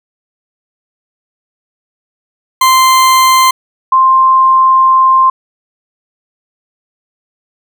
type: tone pair in turn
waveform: 40% pulse / sine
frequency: 1042 / 1050.5 Hz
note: C6 / C6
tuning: -7 / +7 cents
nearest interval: unison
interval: 14 cents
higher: second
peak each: -4 dBFS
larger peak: neither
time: 2.61-3.51 / 3.92-5.3 s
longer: second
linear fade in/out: 5 ms
effects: none